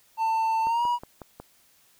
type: tone with pitch glide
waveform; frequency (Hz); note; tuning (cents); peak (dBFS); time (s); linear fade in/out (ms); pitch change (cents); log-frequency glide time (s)
triangle; 894 to 963.7; A5 to B5; +27 to -43; -20; 0.17-0.99; 50; +130; 0.63-0.85
type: click train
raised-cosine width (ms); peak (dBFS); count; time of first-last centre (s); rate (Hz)
1; -25; 5; 0.67-1.4; 5.48
effects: white hiss -61 dBFS RMS until 1.99 s